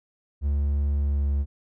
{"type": "tone with pitch glide", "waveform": "triangle", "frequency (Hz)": [71.5, 70.6], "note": ["D2", "C#2"], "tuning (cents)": [-46, 32], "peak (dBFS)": -19, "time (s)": [0.41, 1.46], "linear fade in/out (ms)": 50, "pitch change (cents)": -22, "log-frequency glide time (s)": [1.01, 1.26], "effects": []}